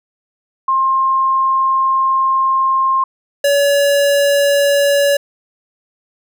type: tone pair in turn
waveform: sine / square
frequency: 1062 / 567.3 Hz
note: C6 / C#5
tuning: +25 / +40 cents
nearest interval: major seventh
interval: 1085 cents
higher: first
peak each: -11 dBFS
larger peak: neither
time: 0.68-3.04 / 3.44-5.17 s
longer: first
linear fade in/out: 5 ms
effects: none